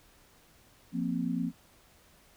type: chord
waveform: sine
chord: F suspended fourth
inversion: none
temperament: equal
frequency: 174.61 / 233.1 / 261.6 Hz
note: F3 / Bb3 / C4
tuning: 0 / 0 / 0 cents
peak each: -33 dBFS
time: 0.92-1.52 s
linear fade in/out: 50 ms
effects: pink hiss -61 dBFS RMS until 2.36 s